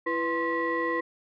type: tone cluster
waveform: sine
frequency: 334.4 / 494 / 1051 / 1938 Hz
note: E4 / B4 / C6 / B6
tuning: +25 / 0 / +7 / -33 cents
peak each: -30 dBFS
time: 0.06-1.01 s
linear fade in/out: 10 ms
effects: tanh soft clip ceiling -18 dBFS